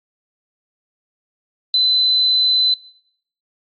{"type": "tone", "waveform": "sine", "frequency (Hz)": 4028, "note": "B7", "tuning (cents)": 33, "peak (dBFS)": -12, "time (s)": [1.74, 2.74], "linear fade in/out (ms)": 2, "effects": ["noise-tail reverb RT60 0.7 s tail -23 dB re dry", "AAC 64 kbps"]}